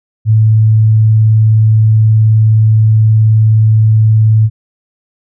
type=tone with vibrato; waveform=sine; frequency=109.5 Hz; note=A2; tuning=8 cents flat; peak=-4 dBFS; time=0.25-4.5 s; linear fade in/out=50 ms; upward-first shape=sine; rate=19 Hz; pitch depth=9 cents each way; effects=none